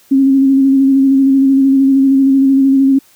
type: tone with vibrato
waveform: sine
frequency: 270.4 Hz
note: C#4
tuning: 43 cents flat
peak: -6 dBFS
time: 0.11-2.99 s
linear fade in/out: 10 ms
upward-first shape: square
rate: 13 Hz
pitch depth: 20 cents each way
effects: white hiss -48 dBFS RMS until 3.15 s